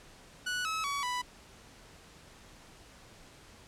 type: tone with pitch steps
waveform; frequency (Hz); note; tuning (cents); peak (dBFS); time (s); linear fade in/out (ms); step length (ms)
sawtooth; 1475 / 1291.5 / 1130.8 / 990.1; F#6 / E6 / C#6 / B5; -6 / -36 / +34 / +4; -28; 0.46-1.22; 10; 190
effects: pink hiss -55 dBFS RMS until 3.67 s + low-pass 9000 Hz 12 dB/octave